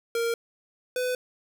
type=tone pair in turn; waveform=square; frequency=464.7 / 501.5 Hz; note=A#4 / B4; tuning=-5 / +26 cents; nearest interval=minor second; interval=131 cents; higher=second; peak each=-25 / -26 dBFS; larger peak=first; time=0.15-0.34 / 0.96-1.15 s; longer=neither; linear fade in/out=2 ms; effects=none